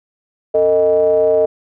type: ring-modulated tone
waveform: triangle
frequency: 86.9 Hz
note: F2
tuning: 8 cents flat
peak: -5 dBFS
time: 0.54-1.46 s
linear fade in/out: 10 ms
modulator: 536 Hz
effects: none